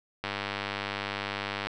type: click train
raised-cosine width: 0.3 ms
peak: -15 dBFS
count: 144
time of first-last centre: 0.24-1.67 s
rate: 100 Hz
effects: none